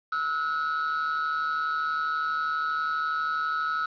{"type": "tone pair together", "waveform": "triangle", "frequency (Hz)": [1301.7, 1454], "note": ["E6", "F#6"], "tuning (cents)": [-22, -31], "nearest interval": "major second", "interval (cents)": 191, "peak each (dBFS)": [-25, -29], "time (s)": [0.12, 3.86], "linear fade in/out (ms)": 5, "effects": ["resampled to 11025 Hz", "8-bit"]}